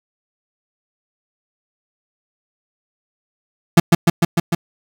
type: tone with echo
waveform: 35% pulse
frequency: 170.3 Hz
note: F3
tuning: 43 cents flat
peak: -3 dBFS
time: 3.77-3.8 s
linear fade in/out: 5 ms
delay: 150 ms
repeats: 5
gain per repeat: -2 dB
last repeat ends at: 4.55 s
effects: none